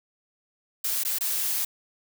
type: noise with dropouts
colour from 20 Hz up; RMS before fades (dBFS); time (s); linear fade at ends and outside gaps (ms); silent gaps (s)
blue; -27; 0.84-1.65; 5; 1.036-1.049 / 1.186-1.208
effects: none